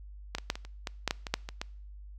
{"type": "clicks", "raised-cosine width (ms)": 0.2, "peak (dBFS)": [-14, -18, -10, -22, -29, -16, -10, -11, -19, -9, -21, -16], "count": 12, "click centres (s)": [0.35, 0.384, 0.501, 0.555, 0.65, 0.872, 1.077, 1.109, 1.268, 1.34, 1.489, 1.615], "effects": ["noise-tail reverb RT60 0.6 s tail -25 dB re dry", "added 50 Hz sine -44 dBFS peak until 2.18 s"]}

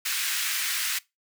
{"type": "high-pass noise", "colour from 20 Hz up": "pink", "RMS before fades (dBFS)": -28, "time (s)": [0.05, 0.99], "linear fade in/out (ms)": 10, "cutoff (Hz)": 1600, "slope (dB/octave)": 24, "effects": ["noise-tail reverb RT60 0.2 s tail -21 dB re dry"]}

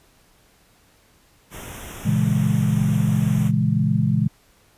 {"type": "band-stop noise", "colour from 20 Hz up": "pink", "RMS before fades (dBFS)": -36, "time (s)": [1.5, 3.52], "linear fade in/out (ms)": 50, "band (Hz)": [3600, 5500], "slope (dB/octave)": 96}
{"type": "chord", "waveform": "sine", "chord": "A# half-diminished seventh", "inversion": "none", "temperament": "equal", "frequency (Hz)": [116.54, 138.59, 164.81, 207.7], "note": ["A#2", "C#3", "E3", "G#3"], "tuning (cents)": [0, 0, 0, 0], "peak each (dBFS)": -22, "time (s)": [2.05, 4.28], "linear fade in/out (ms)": 10}
{"effects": ["pink hiss -57 dBFS RMS until 4.77 s", "resampled to 32000 Hz"]}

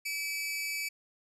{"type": "tone pair together", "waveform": "sawtooth", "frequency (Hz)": [2300, 2568], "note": ["D7", "E7"], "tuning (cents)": [-37, -46], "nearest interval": "major second", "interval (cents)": 191, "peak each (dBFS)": [-30, -38], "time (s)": [0.05, 0.89], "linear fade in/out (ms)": 10, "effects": ["resampled to 32000 Hz"]}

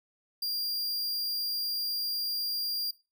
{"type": "tone", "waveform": "45% pulse", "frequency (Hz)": 4782, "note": "D8", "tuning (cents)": 30, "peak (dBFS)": -29, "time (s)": [0.42, 2.91], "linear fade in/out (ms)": 5, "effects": ["noise-tail reverb RT60 0.3 s tail -19 dB re dry"]}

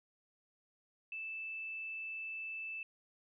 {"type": "tone", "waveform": "sine", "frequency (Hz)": 2637, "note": "E7", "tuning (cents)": 0, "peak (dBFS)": -40, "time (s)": [1.12, 2.83], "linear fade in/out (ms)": 2, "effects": []}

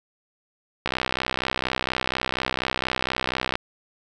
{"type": "click train", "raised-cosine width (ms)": 0.3, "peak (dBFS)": -7, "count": 174, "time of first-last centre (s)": [0.86, 3.555], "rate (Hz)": 64.2, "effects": []}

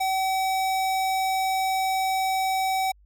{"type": "tone", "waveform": "square", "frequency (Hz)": 762, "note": "G5", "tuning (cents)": -49, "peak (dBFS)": -23, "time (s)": [0, 2.92], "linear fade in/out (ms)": 10, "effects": ["added 50 Hz sine -53 dBFS peak until 3.05 s"]}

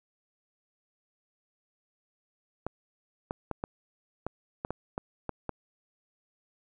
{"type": "clicks", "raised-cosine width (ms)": 1, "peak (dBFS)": -18, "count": 10, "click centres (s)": [2.666, 3.309, 3.513, 3.639, 4.266, 4.649, 4.706, 4.979, 5.293, 5.493], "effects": []}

